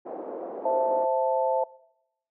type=band-pass noise; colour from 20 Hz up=white; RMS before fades=-36 dBFS; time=0.05-1.06 s; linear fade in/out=20 ms; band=330 to 650 Hz; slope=24 dB/octave
type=chord; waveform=sine; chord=A minor; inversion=first; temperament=equal; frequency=523.3 / 659.3 / 880 Hz; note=C5 / E5 / A5; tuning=0 / 0 / 0 cents; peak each=-25 / -27 / -26 dBFS; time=0.65-1.64 s; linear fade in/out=5 ms
effects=noise-tail reverb RT60 0.8 s tail -22 dB re dry